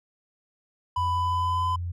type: tone with pitch glide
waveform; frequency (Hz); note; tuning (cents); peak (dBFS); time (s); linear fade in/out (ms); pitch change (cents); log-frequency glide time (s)
triangle; 994 to 1013.7; B5 to B5; +11 to +45; -22; 0.96-1.76; 5; +34; 1.07-1.65
type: tone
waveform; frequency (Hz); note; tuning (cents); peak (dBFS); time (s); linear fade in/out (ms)
sine; 87.31; F2; 0; -28; 0.97-1.92; 10
effects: none

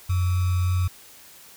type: tone with sample-and-hold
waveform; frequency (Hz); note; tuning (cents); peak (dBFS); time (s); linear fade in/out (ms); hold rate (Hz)
sine; 90.3; F#2; -42; -19; 0.09-0.88; 10; 1225
effects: white hiss -48 dBFS RMS until 1.56 s

